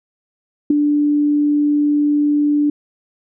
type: tone with ADSR envelope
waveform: sine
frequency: 293.7 Hz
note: D4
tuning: in tune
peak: -6 dBFS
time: 0.7-2.7 s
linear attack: 6 ms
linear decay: 7 ms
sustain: -6 dB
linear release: 4 ms
effects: none